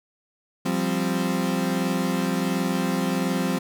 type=chord; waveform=35% pulse; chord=F suspended second; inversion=none; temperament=equal; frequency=174.61 / 196 / 261.6 Hz; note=F3 / G3 / C4; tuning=0 / 0 / 0 cents; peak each=-25 dBFS; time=0.65-3.59 s; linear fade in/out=10 ms; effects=none